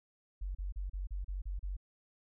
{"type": "tone bursts", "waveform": "sine", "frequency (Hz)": 47, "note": "F#1", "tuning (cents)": 28, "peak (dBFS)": -35, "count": 8, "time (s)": [0.41, 1.768], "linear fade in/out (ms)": 10, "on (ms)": 140, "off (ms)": 34, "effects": []}